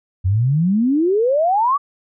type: exponential sweep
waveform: sine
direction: up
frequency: 88.1 to 1176 Hz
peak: -13 dBFS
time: 0.24-1.78 s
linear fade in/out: 20 ms
effects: none